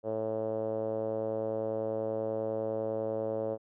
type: tone with low-pass filter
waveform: 5% pulse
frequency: 110.1 Hz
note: A2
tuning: 2 cents sharp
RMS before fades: -33 dBFS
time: 0.03-3.58 s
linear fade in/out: 50 ms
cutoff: 530 Hz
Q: 4.8
effects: none